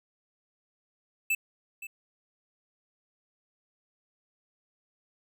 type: tone with echo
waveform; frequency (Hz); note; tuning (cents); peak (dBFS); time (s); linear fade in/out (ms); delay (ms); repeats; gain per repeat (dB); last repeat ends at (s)
square; 2633; E7; -3; -25; 1.3-1.35; 5; 520; 1; -14; 1.87
effects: none